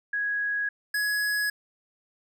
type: tone pair in turn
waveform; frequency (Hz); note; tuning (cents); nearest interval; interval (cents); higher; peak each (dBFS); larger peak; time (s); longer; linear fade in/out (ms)
sine / square; 1661.2 / 1678.6; G#6 / G#6; 0 / +18; unison; 18; second; -25; neither; 0.13-0.69 / 0.94-1.5; neither; 5
effects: none